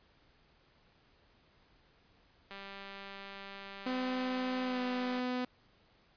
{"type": "click train", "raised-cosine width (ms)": 0.3, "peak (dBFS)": -31, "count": 530, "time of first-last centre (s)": [2.51, 5.195], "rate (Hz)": 197}
{"type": "tone with pitch glide", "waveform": "sawtooth", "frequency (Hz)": [255.3, 250.5], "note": ["C4", "B3"], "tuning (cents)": [-42, 25], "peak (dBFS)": -29, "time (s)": [3.86, 5.45], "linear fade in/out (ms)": 5, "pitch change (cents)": -33, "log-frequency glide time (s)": [4.62, 4.81]}
{"effects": ["pink hiss -67 dBFS RMS until 6.16 s", "resampled to 11025 Hz"]}